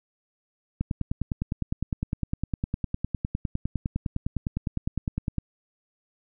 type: click train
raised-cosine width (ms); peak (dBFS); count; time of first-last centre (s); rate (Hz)
5; -14; 46; 0.81-5.383; 9.84
effects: none